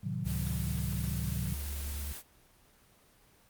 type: chord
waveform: sine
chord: A diminished seventh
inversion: none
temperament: equal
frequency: 110 / 130.81 / 155.56 / 185 Hz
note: A2 / C3 / Eb3 / Gb3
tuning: 0 / 0 / 0 / 0 cents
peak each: -38 dBFS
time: 0.03-1.54 s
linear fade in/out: 10 ms
type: noise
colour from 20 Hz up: white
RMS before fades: -43 dBFS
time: 0.24-2.23 s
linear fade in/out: 50 ms
type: tone with vibrato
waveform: triangle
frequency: 71 Hz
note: C#2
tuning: 42 cents sharp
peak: -33 dBFS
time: 0.25-2.13 s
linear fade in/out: 10 ms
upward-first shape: triangle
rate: 2.3 Hz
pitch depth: 9 cents each way
effects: pink hiss -63 dBFS RMS until 3.49 s + Opus 24 kbps